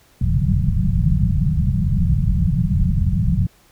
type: low-pass noise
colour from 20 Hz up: white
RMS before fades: -17 dBFS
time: 0.21-3.47 s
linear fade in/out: 5 ms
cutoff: 190 Hz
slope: 96 dB/octave
effects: pink hiss -54 dBFS RMS until 3.71 s